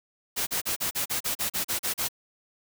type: noise bursts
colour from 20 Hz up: white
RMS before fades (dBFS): -28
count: 12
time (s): 0.36-2.087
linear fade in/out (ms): 20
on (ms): 110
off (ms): 37
effects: none